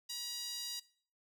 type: tone with high-pass filter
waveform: sawtooth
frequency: 958 Hz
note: A#5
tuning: 47 cents sharp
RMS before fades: -42 dBFS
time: 0.09-0.8 s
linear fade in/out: 10 ms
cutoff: 4500 Hz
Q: 2.5
effects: noise-tail reverb RT60 0.5 s tail -21 dB re dry